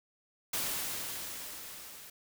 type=noise with level ramp; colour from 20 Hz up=white; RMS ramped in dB=-33 to -50 dBFS; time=0.53-2.1 s; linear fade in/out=5 ms; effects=none